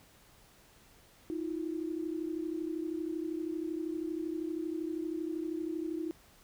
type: tone pair together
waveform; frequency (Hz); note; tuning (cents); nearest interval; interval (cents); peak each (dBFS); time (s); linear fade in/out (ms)
sine; 317.5 / 350.2; D#4 / F4; +35 / +5; major second; 170; -35 / -38; 1.3-6.11; 0
effects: pink hiss -61 dBFS RMS until 6.43 s